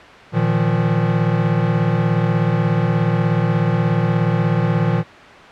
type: chord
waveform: square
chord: Bb suspended fourth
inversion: none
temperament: equal with one note detuned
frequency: 116.54 / 155.56 / 172.21 Hz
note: Bb2 / Eb3 / F3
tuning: 0 / 0 / -24 cents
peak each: -20 dBFS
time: 0.32-5.04 s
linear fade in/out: 50 ms
effects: white hiss -38 dBFS RMS until 5.51 s + low-pass 2000 Hz 12 dB/octave